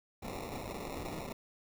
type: noise with sample-and-hold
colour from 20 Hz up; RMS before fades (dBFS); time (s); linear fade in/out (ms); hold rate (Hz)
blue; -41; 0.22-1.33; 10; 1575
effects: none